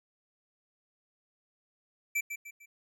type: tone with echo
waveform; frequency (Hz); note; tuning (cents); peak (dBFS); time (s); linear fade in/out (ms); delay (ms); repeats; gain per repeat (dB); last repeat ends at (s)
square; 2331; D7; -14; -28; 2.15-2.21; 10; 150; 3; -8; 2.66
effects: none